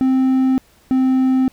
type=tone pair in turn; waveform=triangle; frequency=261.6 / 260.5 Hz; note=C4 / C4; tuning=0 / -7 cents; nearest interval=unison; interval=7 cents; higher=first; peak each=-10 dBFS; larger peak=neither; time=0.01-0.58 / 0.91-1.48 s; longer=neither; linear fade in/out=0 ms; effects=pink hiss -53 dBFS RMS until 1.52 s